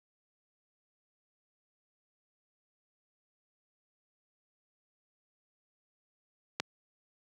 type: click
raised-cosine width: 0.2 ms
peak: -12 dBFS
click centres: 6.6 s
effects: high-pass 150 Hz 12 dB/octave